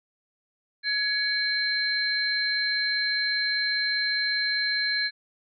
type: tone cluster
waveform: sine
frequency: 1683 / 2235 / 4120 Hz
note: G#6 / C#7 / C8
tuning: +23 / +14 / -28 cents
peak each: -27 / -33 / -26 dBFS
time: 0.83-5.11 s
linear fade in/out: 50 ms
effects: none